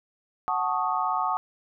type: chord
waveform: sine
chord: D# half-diminished seventh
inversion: first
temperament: equal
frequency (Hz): 740 / 880 / 1108.7 / 1244.5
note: F#5 / A5 / C#6 / D#6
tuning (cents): 0 / 0 / 0 / 0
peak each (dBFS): -29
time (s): 0.48-1.37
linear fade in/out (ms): 0
effects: none